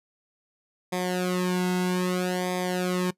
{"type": "tone with flanger", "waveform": "sawtooth", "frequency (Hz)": 181.5, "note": "F#3", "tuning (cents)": -33, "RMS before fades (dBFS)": -26, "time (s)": [0.92, 3.11], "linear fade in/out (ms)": 10, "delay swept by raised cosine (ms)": [0.7, 1.7], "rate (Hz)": 0.62, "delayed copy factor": -1, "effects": ["noise-tail reverb RT60 0.1 s tail -21 dB re dry", "resampled to 32000 Hz"]}